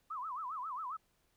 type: tone with vibrato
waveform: sine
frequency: 1137 Hz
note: C#6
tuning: 44 cents sharp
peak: -38 dBFS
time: 0.1-0.97 s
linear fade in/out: 10 ms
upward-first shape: sine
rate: 7.4 Hz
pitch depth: 260 cents each way
effects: pink hiss -75 dBFS RMS until 1.36 s